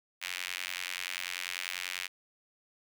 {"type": "tone with high-pass filter", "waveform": "sawtooth", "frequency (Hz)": 90.2, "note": "F#2", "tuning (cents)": -44, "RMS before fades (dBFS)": -38, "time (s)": [0.21, 2.08], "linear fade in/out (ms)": 20, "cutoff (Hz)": 2300, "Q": 2, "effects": []}